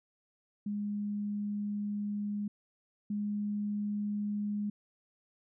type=tone pair in turn; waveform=sine; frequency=206.1 / 206.9 Hz; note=G#3 / G#3; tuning=-13 / -6 cents; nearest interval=unison; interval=7 cents; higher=second; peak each=-32 / -31 dBFS; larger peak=second; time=0.66-2.48 / 3.1-4.7 s; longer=first; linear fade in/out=5 ms; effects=none

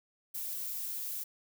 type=noise; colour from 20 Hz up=violet; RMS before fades=-38 dBFS; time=0.34-1.24 s; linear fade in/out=10 ms; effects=none

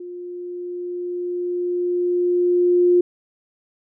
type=tone with level ramp; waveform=sine; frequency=354.5 Hz; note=F4; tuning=26 cents sharp; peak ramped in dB=-31 to -11 dBFS; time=0-3.01 s; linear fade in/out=5 ms; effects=none

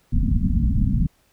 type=low-pass noise; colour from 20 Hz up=pink; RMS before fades=-19 dBFS; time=0.12-1.07 s; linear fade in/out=5 ms; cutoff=260 Hz; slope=96 dB/octave; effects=pink hiss -62 dBFS RMS until 1.32 s

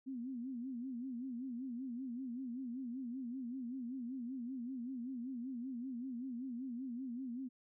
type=tone with vibrato; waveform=sine; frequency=250.2 Hz; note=B3; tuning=23 cents sharp; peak=-40 dBFS; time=0.06-7.49 s; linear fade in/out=20 ms; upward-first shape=sine; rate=5.2 Hz; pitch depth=130 cents each way; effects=none

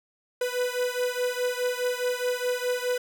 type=beating tone pair; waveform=45% pulse; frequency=493.9 / 498.7 Hz; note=B4 / B4; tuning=0 / +17 cents; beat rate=4.8 Hz; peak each=-28 / -29 dBFS; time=0.41-2.98 s; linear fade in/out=5 ms; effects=none

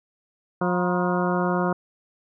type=harmonic tone with a mistuned harmonic; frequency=178.5 Hz; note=F3; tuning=38 cents sharp; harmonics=1 / 2 / 3 / 4 / 5 / 6 / 7 / 8; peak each=-24 / -27 / -29 / -30 / -31 / -32 / -32 / -33 dBFS; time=0.61-1.73 s; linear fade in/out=5 ms; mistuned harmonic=5; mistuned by=+110 cents; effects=none

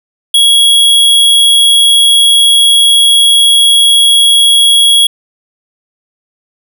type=tone; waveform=square; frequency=3322 Hz; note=G#7; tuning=in tune; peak=-4 dBFS; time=0.34-5.07 s; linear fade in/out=5 ms; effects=none

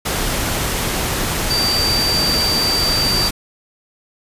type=tone in noise; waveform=sine; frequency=4656 Hz; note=D8; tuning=16 cents flat; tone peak=-16 dBFS; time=1.5-3.29 s; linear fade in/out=10 ms; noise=pink; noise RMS=-20 dBFS; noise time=0.05-3.31 s; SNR=+1 dB; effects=resampled to 32000 Hz

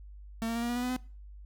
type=tone with pitch steps; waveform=45% pulse; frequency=226.4 / 230.1 / 233.8 / 237.7 / 241.5 / 245.5 / 249.5 / 253.5 Hz; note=A3 / A#3 / A#3 / A#3 / B3 / B3 / B3 / B3; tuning=+50 / -22 / +5 / +34 / -39 / -10 / +18 / +45 cents; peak=-30 dBFS; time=0.42-0.964 s; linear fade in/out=0 ms; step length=68 ms; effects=noise-tail reverb RT60 0.4 s tail -22 dB re dry + added 50 Hz sine -45 dBFS peak until 1.45 s

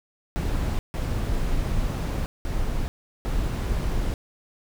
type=noise bursts at uneven times; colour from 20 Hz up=brown; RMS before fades=-25 dBFS; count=4; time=0.36-0.79 / 0.94-2.26 / 2.45-2.88 / 3.25-4.14 s; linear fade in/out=0 ms; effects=none

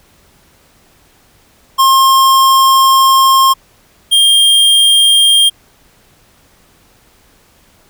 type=tone pair in turn; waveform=square; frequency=1068 / 3208 Hz; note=C6 / G7; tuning=+35 / +39 cents; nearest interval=octave + perfect fifth; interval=1904 cents; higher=second; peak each=-6 dBFS; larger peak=neither; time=1.78-3.54 / 4.11-5.5 s; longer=first; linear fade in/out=20 ms; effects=pink hiss -49 dBFS RMS until 7.89 s

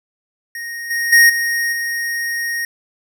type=tone with level steps; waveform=square; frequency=1864.7 Hz; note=A#6; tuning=in tune; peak=-26 / -18 / -7 / -17 / -20 dBFS; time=0.55-2.65 s; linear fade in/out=2 ms; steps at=0.9 / 1.12 / 1.29 / 1.72 s; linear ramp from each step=10 ms; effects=none

